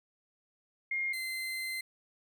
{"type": "tone pair in turn", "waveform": ["sine", "35% pulse"], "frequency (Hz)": [2129, 2070], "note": ["C7", "C7"], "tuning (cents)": [30, -19], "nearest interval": "unison", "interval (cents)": 49, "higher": "first", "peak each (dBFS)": [-30, -33], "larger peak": "first", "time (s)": [[0.91, 1.13], [1.13, 1.81]], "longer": "second", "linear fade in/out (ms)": 5, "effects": []}